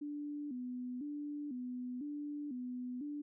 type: tone with vibrato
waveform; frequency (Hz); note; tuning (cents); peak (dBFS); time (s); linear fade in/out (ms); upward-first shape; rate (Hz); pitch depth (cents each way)
sine; 270.1; C#4; -45; -39; 0.01-3.22; 10; square; 1; 140
effects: none